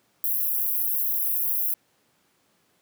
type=high-pass noise; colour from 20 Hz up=white; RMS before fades=-25 dBFS; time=0.24-1.74 s; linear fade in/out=0 ms; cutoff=11000 Hz; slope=96 dB/octave; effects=pink hiss -66 dBFS RMS until 2.81 s + high-pass 150 Hz 12 dB/octave